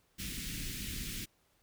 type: band-stop noise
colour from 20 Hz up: pink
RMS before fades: -40 dBFS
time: 0.18-1.26 s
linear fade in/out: 20 ms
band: 290 to 2000 Hz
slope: 24 dB/octave
effects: pink hiss -72 dBFS RMS until 1.62 s